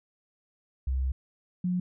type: tone pair in turn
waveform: sine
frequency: 65.41 / 180.16 Hz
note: C2 / F#3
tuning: 0 / -46 cents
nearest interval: octave + tritone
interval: 1754 cents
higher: second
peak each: -25 dBFS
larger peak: neither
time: 0.87-1.12 / 1.64-1.8 s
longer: first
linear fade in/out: 5 ms
effects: none